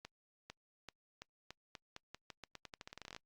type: accelerating click train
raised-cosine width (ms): 0.2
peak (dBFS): -30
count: 24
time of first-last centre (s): 0.05-3.164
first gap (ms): 450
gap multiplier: 0.86
effects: noise-tail reverb RT60 0.1 s tail -26 dB re dry + Opus 48 kbps